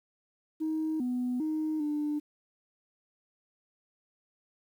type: tone with pitch steps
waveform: sine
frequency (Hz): 314.7 / 248.5 / 311.2 / 297.4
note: D#4 / B3 / D#4 / D4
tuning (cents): +20 / +11 / 0 / +22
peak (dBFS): -27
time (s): 0.6-2.2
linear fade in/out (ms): 20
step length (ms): 400
effects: tanh soft clip ceiling -25 dBFS + 10-bit